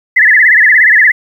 sine tone with vibrato, 1864.7 Hz, A#6, in tune, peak -3 dBFS, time 0.16-1.12 s, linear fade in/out 10 ms, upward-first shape sine, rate 17 Hz, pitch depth 170 cents each way, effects 7-bit

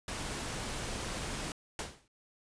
pink noise, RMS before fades -38 dBFS, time 0.08-1.52 s, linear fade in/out 2 ms
pink noise with exponential decay, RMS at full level -34 dBFS, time 1.79-2.08 s, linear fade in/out 2 ms, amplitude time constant 61 ms
effects resampled to 22050 Hz

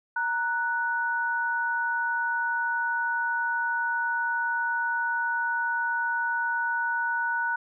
sine tone pair together, 932.3 / 1479.9 Hz, A#5 / F#6, 0 / 0 cents, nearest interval minor sixth, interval 800 cents, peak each -29 / -26 dBFS, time 0.16-7.56 s, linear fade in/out 5 ms, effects none

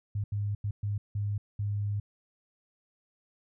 sine tone bursts at uneven times, 102.6 Hz, G#2, 21 cents flat, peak -28 dBFS, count 6, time 0.15-0.24 / 0.32-0.55 / 0.64-0.71 / 0.83-0.98 / 1.15-1.38 / 1.59-2 s, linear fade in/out 5 ms, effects none

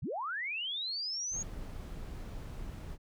sine linear sweep, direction up, 69.3 to 6710 Hz, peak -34 dBFS, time 0.02-1.43 s, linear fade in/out 10 ms
brown noise, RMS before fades -42 dBFS, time 1.31-2.98 s, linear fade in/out 50 ms
effects none

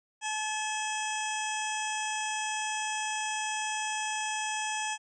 harmonic tone with a mistuned harmonic, 861 Hz, A5, 38 cents flat, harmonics 1 / 2 / 3 / 4 / 6 / 7 / 8 / 9 / 10, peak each -34 / -38 / -38 / -40 / -47 / -41 / -44 / -43 / -45 dBFS, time 0.21-4.98 s, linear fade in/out 50 ms, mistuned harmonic 4, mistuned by -98 cents, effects none

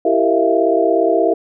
sine tone cluster, 332.5 / 390.6 / 460.1 / 645 / 682 Hz, E4 / G4 / A#4 / E5 / F5, +15 / -6 / -23 / -38 / -41 cents, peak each -18 dBFS, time 0.05-1.34 s, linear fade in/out 5 ms, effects none

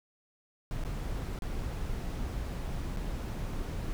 brown noise with dropouts, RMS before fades -35 dBFS, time 0.71-3.93 s, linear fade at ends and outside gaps 0 ms, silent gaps 0.837-0.849 / 1.389-1.422 / 2.964-2.972 s, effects none

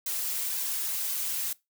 blue noise with flanger, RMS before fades -31 dBFS, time 0.06-1.53 s, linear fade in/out 5 ms, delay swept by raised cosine 1.9 to 5.7 ms, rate 1.9 Hz, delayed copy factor +0.85, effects noise-tail reverb RT60 0.2 s tail -21 dB re dry

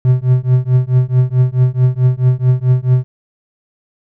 triangle tone with tremolo, 127 Hz, B2, 49 cents sharp, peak -3 dBFS, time 0.05-3.04 s, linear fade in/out 0 ms, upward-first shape triangle, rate 4.6 Hz, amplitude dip 100%, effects none

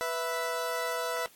20% pulse tone pair together, 493.9 / 659.3 Hz, B4 / E5, 0 / 0 cents, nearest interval perfect fourth, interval 500 cents, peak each -28 dBFS, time 0.01-1.26 s, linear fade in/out 0 ms, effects white hiss -59 dBFS RMS until 1.35 s + AAC 64 kbps

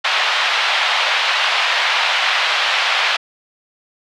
white band-pass noise, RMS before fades -17 dBFS, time 0.04-3.17 s, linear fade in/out 10 ms, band 690 to 3600 Hz, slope 24 dB/octave, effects none

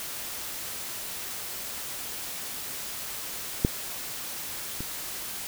clicks, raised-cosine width 3 ms, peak -7 / -21 dBFS, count 2, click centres 3.649 / 4.806 s, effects white hiss -36 dBFS RMS until 5.47 s

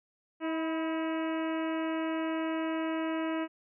harmonic tone with a mistuned harmonic, 320.8 Hz, E4, 47 cents flat, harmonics 1 / 2 / 3 / 4 / 5 / 6 / 7 / 8 / 9, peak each -31 / -37 / -41 / -43 / -45 / -47 / -48 / -49 / -50 dBFS, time 0.4-3.48 s, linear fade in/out 50 ms, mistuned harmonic 3, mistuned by +41 cents, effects none

